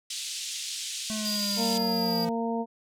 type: band-pass noise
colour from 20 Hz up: pink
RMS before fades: -35 dBFS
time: 0.1-1.78 s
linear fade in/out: 5 ms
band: 3100 to 8800 Hz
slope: 24 dB/octave
type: linear sweep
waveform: square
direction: down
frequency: 218.1 to 171.5 Hz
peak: -32 dBFS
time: 1.1-2.29 s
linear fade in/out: 0 ms
type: tone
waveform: square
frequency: 4807 Hz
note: D8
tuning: 39 cents sharp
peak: -30 dBFS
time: 1.25-2.25 s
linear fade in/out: 5 ms
type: harmonic tone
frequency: 230 Hz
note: A#3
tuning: 23 cents flat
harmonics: 1 / 2 / 3 / 4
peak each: -29 / -32 / -34 / -35 dBFS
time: 1.56-2.66 s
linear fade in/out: 50 ms
effects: none